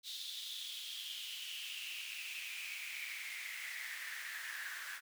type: noise with high-pass filter sweep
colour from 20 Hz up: pink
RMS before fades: -45 dBFS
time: 0.03-5.01 s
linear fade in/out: 50 ms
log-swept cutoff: 3800 to 1600 Hz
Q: 6.4
effects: none